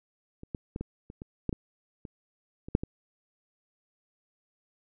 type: clicks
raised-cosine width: 3 ms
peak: -30 / -20 / -21 / -21 / -30 / -27 / -15 / -19 / -28 / -27 / -8 / -20 dBFS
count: 12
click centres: 0.434 / 0.548 / 0.761 / 0.81 / 1.101 / 1.219 / 1.493 / 1.528 / 2.052 / 2.685 / 2.751 / 2.835 s
effects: none